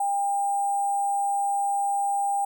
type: tone with sample-and-hold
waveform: sine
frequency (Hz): 800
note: G5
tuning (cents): +35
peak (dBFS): -22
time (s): 0-2.45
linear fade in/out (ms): 5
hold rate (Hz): 8820
effects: none